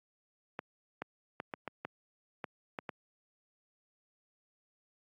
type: clicks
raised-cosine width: 0.5 ms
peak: -22 dBFS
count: 9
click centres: 0.591 / 1.02 / 1.401 / 1.538 / 1.677 / 1.85 / 2.442 / 2.788 / 2.892 s
effects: high-pass 150 Hz 12 dB/octave + AAC 64 kbps